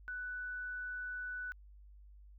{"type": "tone", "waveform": "sine", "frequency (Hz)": 1488, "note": "F#6", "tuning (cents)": 9, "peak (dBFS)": -39, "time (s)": [0.08, 1.52], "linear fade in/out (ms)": 0, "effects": ["added 50 Hz sine -54 dBFS peak until 2.38 s"]}